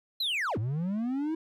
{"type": "linear two-way sweep", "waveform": "triangle", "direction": "down then up", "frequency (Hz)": [4186, 100, 327.6], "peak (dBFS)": -26, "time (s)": [0.2, 1.35], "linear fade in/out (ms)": 5, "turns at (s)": 0.58, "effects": []}